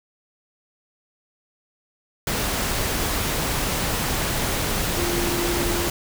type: tone in noise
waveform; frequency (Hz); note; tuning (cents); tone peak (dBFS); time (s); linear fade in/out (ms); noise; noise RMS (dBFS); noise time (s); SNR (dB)
sine; 346.6; F4; -13; -26; 4.97-5.88; 2; pink; -24; 2.27-5.9; -5
effects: none